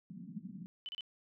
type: band-pass noise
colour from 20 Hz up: pink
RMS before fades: -47 dBFS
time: 0.1-0.66 s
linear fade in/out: 0 ms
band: 160 to 230 Hz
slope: 48 dB/octave
type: tone bursts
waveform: sine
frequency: 3017 Hz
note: F#7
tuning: 33 cents sharp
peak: -40 dBFS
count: 3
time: 0.86-1.008 s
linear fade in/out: 0 ms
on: 28 ms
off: 32 ms
effects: none